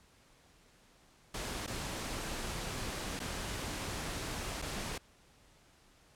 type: noise with dropouts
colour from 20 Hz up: pink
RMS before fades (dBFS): -39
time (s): 1.34-4.98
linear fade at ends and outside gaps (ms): 5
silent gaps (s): 1.665-1.675 / 3.193-3.2 / 4.618-4.622
effects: pink hiss -64 dBFS RMS until 6.15 s + low-pass 10000 Hz 12 dB/octave